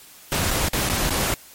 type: noise with dropouts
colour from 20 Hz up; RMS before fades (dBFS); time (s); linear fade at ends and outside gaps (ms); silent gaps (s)
pink; -22; 0.32-1.34; 0; 0.507-0.512 / 0.685-0.733 / 0.891-0.898 / 1.095-1.106
effects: white hiss -46 dBFS RMS until 1.54 s + MP3 64 kbps